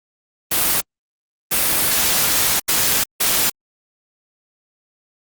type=noise bursts at uneven times; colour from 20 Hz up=white; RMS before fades=-17 dBFS; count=4; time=0.51-0.81 / 1.51-2.6 / 2.68-3.04 / 3.2-3.5 s; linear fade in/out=10 ms; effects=Opus 32 kbps